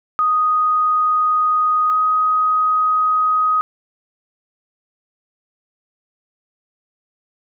sine tone pair in turn, 1244.5 / 1255.3 Hz, D#6 / D#6, 0 / +15 cents, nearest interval unison, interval 15 cents, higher second, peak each -13 dBFS, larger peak neither, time 0.19-1.9 / 1.9-3.61 s, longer neither, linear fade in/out 0 ms, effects none

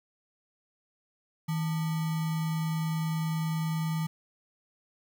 sine tone with sample-and-hold, 160 Hz, D#3, 49 cents sharp, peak -27 dBFS, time 1.48-4.07 s, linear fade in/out 10 ms, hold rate 1050 Hz, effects none

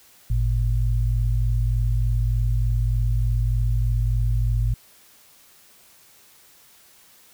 sine tone pair together, 50.87 / 114.2 Hz, G#1 / A#2, -35 / -35 cents, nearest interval octave + major second, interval 1400 cents, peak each -20 / -22 dBFS, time 0.3-4.74 s, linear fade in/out 5 ms, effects white hiss -53 dBFS RMS until 7.33 s

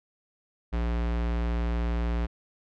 square tone, 58.27 Hz, A#1, in tune, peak -26 dBFS, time 0.72-2.27 s, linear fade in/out 20 ms, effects low-pass 3000 Hz 12 dB/octave

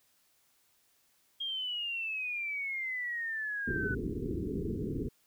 sine exponential sweep, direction down, 3245 to 1480 Hz, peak -33 dBFS, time 1.4-3.95 s, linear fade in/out 10 ms
white low-pass noise, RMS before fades -35 dBFS, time 3.67-5.09 s, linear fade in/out 10 ms, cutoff 440 Hz, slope 96 dB/octave
effects white hiss -70 dBFS RMS until 5.26 s

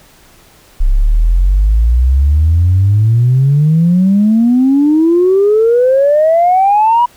sine exponential sweep, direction up, 32.04 to 980 Hz, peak -5 dBFS, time 0.8-7.06 s, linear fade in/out 10 ms, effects tanh soft clip ceiling -2 dBFS + pink hiss -44 dBFS RMS until 7.16 s

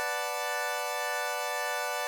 20% pulse chord, B minor seventh, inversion none, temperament equal, 493.9 / 587.3 / 740 / 880 Hz, B4 / D5 / F#5 / A5, 0 / 0 / 0 / 0 cents, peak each -33 / -30 / -31 / -31 dBFS, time 0-2.07 s, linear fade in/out 0 ms, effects none

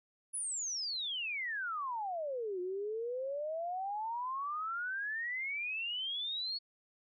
sine exponential two-way sweep, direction down then up, 10548 to 354.2 to 4420 Hz, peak -35 dBFS, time 0.33-6.59 s, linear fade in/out 20 ms, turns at 2.6 s, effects none

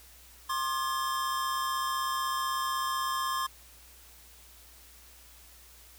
square tone cluster, 1062 / 1198 / 1696 Hz, C6 / D6 / G#6, +25 / +34 / +36 cents, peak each -31 / -37 / -40 dBFS, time 0.49-3.47 s, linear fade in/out 10 ms, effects added 60 Hz sine -57 dBFS peak until 5.98 s + white hiss -55 dBFS RMS until 5.98 s

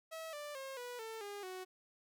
sawtooth tone with pitch steps, 646 / 589 / 537 / 489.6 / 446.4 / 407 / 371 Hz, E5 / D5 / C5 / B4 / A4 / G#4 / F#4, -35 / +5 / +45 / -15 / +25 / -35 / +5 cents, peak -40 dBFS, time 0.11-1.65 s, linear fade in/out 20 ms, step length 220 ms, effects none

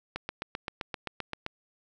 click train, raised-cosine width 0.3 ms, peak -17 dBFS, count 11, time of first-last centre 0.16-1.464 s, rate 7.67 Hz, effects none

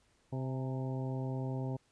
harmonic tone with a mistuned harmonic, 130.81 Hz, C3, in tune, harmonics 1 / 2 / 3 / 4 / 5 / 6 / 7, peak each -35 / -41 / -45 / -47 / -49 / -51 / -52 dBFS, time 0.32-1.77 s, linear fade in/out 10 ms, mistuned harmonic 6, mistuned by +66 cents, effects pink hiss -71 dBFS RMS until 1.91 s + resampled to 22050 Hz

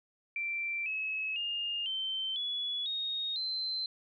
sine tone with pitch steps, 2349 / 2576 / 2826 / 3100 / 3400 / 3729 / 4090 Hz, D7 / E7 / F7 / G7 / G#7 / A#7 / C8, 0 / -41 / +20 / -20 / +40 / 0 / -40 cents, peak -32 dBFS, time 0.36-3.86 s, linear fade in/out 2 ms, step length 500 ms, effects none

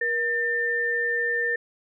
sine tone pair together, 475.7 / 1796 Hz, A#4 / A6, +35 / +35 cents, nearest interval octave + major seventh, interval 2300 cents, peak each -29 / -23 dBFS, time 0.01-1.56 s, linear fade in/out 5 ms, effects none

